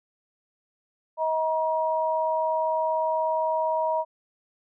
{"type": "tone pair together", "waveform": "sine", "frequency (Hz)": [634.8, 952], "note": ["D#5", "A#5"], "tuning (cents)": [35, 36], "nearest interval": "perfect fifth", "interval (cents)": 701, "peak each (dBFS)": -25, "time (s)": [1.17, 4.05], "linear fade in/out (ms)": 50, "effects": []}